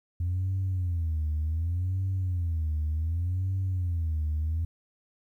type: tone with vibrato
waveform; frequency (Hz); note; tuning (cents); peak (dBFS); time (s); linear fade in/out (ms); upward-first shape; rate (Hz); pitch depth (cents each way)
sine; 85.4; F2; -38; -24; 0.2-4.65; 5; sine; 0.67; 190
effects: tanh soft clip ceiling -23 dBFS + 11-bit